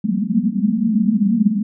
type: band-pass noise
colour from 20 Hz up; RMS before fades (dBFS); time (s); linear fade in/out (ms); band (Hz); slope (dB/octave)
white; -17; 0.04-1.63; 5; 190 to 230; 96
effects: none